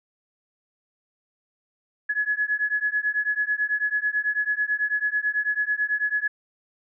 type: beating tone pair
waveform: sine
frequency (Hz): 1690 / 1699.1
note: G#6 / G#6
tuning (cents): +30 / +39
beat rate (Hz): 9.1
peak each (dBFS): -25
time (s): 2.09-6.28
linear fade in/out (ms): 10
effects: none